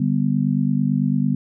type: chord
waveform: sine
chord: G major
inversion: second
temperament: just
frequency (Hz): 147 / 196 / 245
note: D3 / G3 / B3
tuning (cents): +2 / 0 / -14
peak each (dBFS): -21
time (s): 0-1.35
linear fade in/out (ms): 5
effects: none